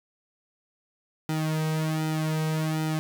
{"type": "tone with flanger", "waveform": "sawtooth", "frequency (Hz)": 156.9, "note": "D#3", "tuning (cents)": 15, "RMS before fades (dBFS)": -27, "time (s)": [1.29, 2.99], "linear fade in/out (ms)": 0, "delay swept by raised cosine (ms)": [1.8, 2.9], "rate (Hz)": 1.3, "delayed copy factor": -0.85, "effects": []}